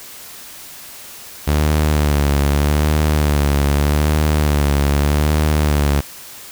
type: tone with vibrato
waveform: sawtooth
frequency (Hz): 73.6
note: D2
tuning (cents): +4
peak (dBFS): -9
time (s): 1.47-6.01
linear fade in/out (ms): 10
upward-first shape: sine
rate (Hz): 0.82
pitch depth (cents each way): 66
effects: white hiss -36 dBFS RMS until 6.51 s